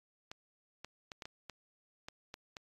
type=clicks; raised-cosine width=0.2 ms; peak=-27 dBFS; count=9; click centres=0.315 / 0.846 / 1.118 / 1.222 / 1.255 / 1.497 / 2.085 / 2.341 / 2.568 s; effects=AAC 32 kbps